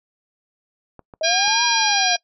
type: clicks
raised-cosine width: 1 ms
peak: -26 dBFS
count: 3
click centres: 0.993 / 1.138 / 1.479 s
type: linear two-way sweep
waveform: sine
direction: up then down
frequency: 622.3 to 970 to 694 Hz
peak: -21 dBFS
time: 1.21-2.16 s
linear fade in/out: 2 ms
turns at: 1.64 s
type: harmonic tone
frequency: 809 Hz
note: G#5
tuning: 46 cents flat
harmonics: 2 / 3 / 4 / 5 / 6 / 7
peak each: -24 / -24 / -24 / -24 / -24 / -24 dBFS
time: 1.23-2.17 s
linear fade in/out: 20 ms
effects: noise-tail reverb RT60 0.1 s tail -24 dB re dry